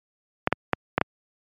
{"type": "clicks", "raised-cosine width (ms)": 0.5, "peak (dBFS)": -3, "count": 5, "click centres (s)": [0.474, 0.526, 0.733, 0.98, 1.014], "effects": ["high-pass 100 Hz 12 dB/octave", "MP3 96 kbps"]}